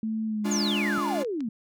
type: tone with pitch glide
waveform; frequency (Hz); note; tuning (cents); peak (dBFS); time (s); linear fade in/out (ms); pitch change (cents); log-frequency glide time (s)
sine; 220 to 207.9; A3 to G#3; 0 to +2; -26; 0.03-0.98; 2; -98; 0.26-0.47
type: chord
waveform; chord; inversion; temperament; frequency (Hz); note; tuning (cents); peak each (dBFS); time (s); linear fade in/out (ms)
45% pulse; D diminished; second; equal with one note detuned; 207.7 / 288.3 / 349.2; Ab3 / D4 / F4; 0 / -32 / 0; -33 / -31 / -33; 0.44-1.24; 20
type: exponential sweep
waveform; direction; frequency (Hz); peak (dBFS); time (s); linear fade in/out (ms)
sine; down; 7040 to 207.7; -27; 0.51-1.49; 5
type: click train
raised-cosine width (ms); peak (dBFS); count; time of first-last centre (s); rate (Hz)
0.2; -28; 5; 0.77-1.406; 6.29
effects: none